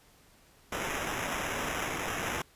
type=noise with sample-and-hold; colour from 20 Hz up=white; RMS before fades=-34 dBFS; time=0.72-2.42 s; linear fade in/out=5 ms; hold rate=4410 Hz; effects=pink hiss -61 dBFS RMS until 2.55 s + resampled to 32000 Hz